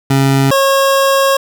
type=tone pair in turn; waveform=25% pulse; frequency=136.3 / 545.2 Hz; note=C#3 / C#5; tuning=-29 / -29 cents; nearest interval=2 octaves; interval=2400 cents; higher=second; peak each=-5 dBFS; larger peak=neither; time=0.1-0.51 / 0.51-1.37 s; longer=second; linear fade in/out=5 ms; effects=none